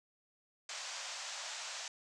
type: band-pass noise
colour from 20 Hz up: white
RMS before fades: -44 dBFS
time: 0.69-1.88 s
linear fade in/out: 2 ms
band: 570 to 7400 Hz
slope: 48 dB/octave
effects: none